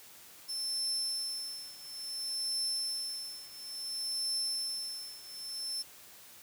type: tone with tremolo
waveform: 35% pulse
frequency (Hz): 5310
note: E8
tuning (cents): +12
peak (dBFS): -28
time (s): 0.48-5.83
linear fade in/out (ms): 20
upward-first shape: triangle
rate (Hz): 0.58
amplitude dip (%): 90
effects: white hiss -54 dBFS RMS until 6.42 s + high-pass 60 Hz 12 dB/octave